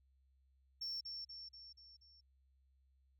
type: tone with echo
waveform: sine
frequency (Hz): 5440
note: F8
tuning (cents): -46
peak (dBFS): -38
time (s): 0.81-1.01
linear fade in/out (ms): 10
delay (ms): 240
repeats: 5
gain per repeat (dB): -5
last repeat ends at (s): 2.21
effects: tanh soft clip ceiling -39 dBFS + added 66 Hz sine -70 dBFS peak until 3.19 s